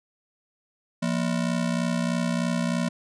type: ring-modulated tone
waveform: square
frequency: 204.5 Hz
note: G#3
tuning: 26 cents flat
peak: -21 dBFS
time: 1.02-2.89 s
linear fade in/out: 10 ms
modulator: 31.6 Hz
effects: resampled to 22050 Hz